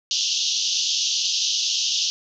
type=band-pass noise; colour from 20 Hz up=white; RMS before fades=-23 dBFS; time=0.11-2.1 s; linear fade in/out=0 ms; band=2800 to 6400 Hz; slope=96 dB/octave; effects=none